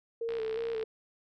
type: tone with vibrato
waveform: sine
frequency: 450.8 Hz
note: A4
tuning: 42 cents sharp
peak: -31 dBFS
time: 0.21-0.84 s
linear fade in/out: 5 ms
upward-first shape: square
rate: 2.8 Hz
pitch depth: 37 cents each way
type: click train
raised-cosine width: 0.3 ms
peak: -28 dBFS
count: 35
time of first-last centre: 0.29-0.828 s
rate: 63.2 Hz
effects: none